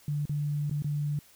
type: tone with dropouts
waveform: sine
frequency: 146.8 Hz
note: D3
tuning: in tune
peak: -27 dBFS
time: 0.08-1.19 s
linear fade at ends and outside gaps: 2 ms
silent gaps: 0.255-0.294 / 0.697-0.711 / 0.822-0.844 s
effects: white hiss -58 dBFS RMS until 1.35 s